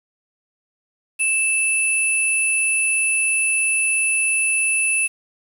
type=tone pair together; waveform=sine; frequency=2637 / 10040 Hz; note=E7 / D#9; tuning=0 / +15 cents; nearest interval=octave + major seventh; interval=2315 cents; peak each=-18 / -21 dBFS; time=1.19-5.08 s; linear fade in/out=20 ms; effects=7-bit